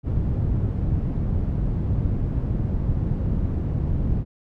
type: low-pass noise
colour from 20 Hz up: white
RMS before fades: -23 dBFS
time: 0.03-4.25 s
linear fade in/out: 50 ms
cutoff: 120 Hz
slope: 12 dB/octave
effects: none